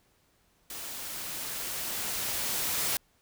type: noise with level ramp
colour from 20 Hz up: white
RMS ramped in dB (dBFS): -40 to -29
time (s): 0.7-2.97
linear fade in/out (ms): 2
effects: pink hiss -68 dBFS RMS until 3.21 s